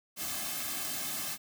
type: noise with comb filter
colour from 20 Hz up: white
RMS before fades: -36 dBFS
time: 0.16-1.38 s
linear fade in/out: 50 ms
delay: 2.1 ms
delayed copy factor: -1
effects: none